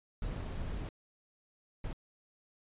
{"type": "noise bursts at uneven times", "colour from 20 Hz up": "brown", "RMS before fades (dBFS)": -38, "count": 2, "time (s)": [[0.22, 0.89], [1.84, 1.93]], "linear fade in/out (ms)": 2, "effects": ["resampled to 8000 Hz"]}